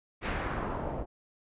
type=noise with low-pass filter sweep; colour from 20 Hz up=pink; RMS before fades=-34 dBFS; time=0.21-1.06 s; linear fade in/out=50 ms; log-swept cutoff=2400 to 590 Hz; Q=1.4; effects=resampled to 8000 Hz